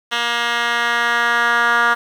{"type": "tone with band-pass filter sweep", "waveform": "10% pulse", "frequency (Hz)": 236.6, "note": "A#3", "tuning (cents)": 26, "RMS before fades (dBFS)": -17, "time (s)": [0.11, 1.95], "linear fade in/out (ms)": 20, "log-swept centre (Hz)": [2500, 1500], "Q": 2.7, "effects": ["7-bit"]}